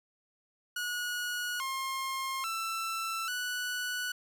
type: tone with pitch steps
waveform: sawtooth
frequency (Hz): 1456 / 1067 / 1333 / 1479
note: F#6 / C6 / E6 / F#6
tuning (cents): -28 / +34 / +19 / -1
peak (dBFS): -29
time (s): 0.76-4.12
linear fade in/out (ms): 5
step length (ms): 840
effects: none